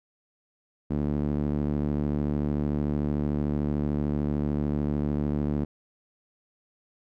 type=tone with band-pass filter; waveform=sawtooth; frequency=73.42 Hz; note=D2; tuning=in tune; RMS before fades=-27 dBFS; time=0.9-5.65 s; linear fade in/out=10 ms; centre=240 Hz; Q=1.4; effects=none